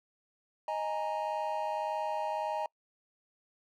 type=chord; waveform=triangle; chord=D# suspended fourth; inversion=none; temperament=equal; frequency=622.3 / 830.6 / 932.3 Hz; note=D#5 / G#5 / A#5; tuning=0 / 0 / 0 cents; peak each=-34 dBFS; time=0.68-2.66 s; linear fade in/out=2 ms; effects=noise-tail reverb RT60 0.1 s tail -26 dB re dry